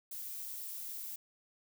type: noise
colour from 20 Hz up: violet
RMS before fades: -43 dBFS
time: 0.11-1.16 s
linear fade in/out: 5 ms
effects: none